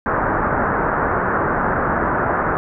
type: low-pass noise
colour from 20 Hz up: white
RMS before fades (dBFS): -19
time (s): 0.06-2.57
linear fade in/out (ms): 0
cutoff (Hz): 1600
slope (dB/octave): 48
effects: none